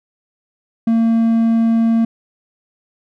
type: tone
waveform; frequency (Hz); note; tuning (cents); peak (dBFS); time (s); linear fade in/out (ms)
triangle; 227.8; A#3; -40; -9; 0.87-2.05; 5
effects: none